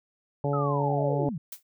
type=harmonic tone; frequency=142.6 Hz; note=C#3; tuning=49 cents sharp; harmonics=1 / 2 / 3 / 4 / 5 / 6; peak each=-27 / -34 / -31 / -31 / -37 / -35 dBFS; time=0.44-1.29 s; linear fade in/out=2 ms
type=linear sweep; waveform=sine; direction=down; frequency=1312 to 134.7 Hz; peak=-30 dBFS; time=0.53-1.38 s; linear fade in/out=5 ms
type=noise with exponential decay; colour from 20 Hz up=blue; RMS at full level=-33 dBFS; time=1.52-1.63 s; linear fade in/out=5 ms; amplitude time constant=22 ms
effects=none